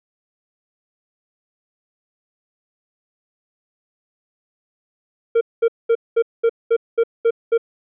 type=tone bursts; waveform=triangle; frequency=460.9 Hz; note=A#4; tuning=20 cents flat; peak=-10 dBFS; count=9; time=5.35-7.579 s; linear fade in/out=10 ms; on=61 ms; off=210 ms; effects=resampled to 8000 Hz